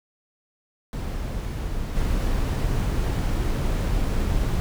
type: noise with level steps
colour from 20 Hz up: brown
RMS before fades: -28 / -23 dBFS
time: 0.93-4.6 s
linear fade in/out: 0 ms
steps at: 1.95 s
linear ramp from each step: 20 ms
effects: none